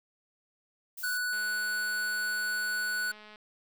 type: noise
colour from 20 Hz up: violet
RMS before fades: -41 dBFS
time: 0.97-1.18 s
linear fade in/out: 10 ms
type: tone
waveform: square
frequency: 1480 Hz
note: F#6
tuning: in tune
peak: -30 dBFS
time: 1.03-3.12 s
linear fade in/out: 10 ms
type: click train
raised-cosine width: 0.3 ms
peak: -35 dBFS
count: 431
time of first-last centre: 1.33-3.358 s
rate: 212 Hz
effects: none